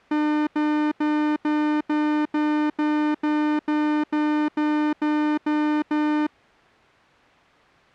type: tone bursts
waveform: 45% pulse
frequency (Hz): 301.4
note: D4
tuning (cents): +45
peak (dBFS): -19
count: 14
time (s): 0.11-6.268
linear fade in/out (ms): 5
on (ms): 360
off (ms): 86
effects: white hiss -52 dBFS RMS until 7.94 s + low-pass 2000 Hz 12 dB/octave